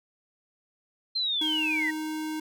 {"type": "linear sweep", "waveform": "sine", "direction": "down", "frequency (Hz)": [4186, 1864.7], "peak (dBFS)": -25, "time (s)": [1.15, 1.91], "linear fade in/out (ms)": 10}
{"type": "tone", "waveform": "square", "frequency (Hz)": 311.1, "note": "D#4", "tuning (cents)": 0, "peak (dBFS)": -31, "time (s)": [1.41, 2.4], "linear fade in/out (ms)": 5}
{"effects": []}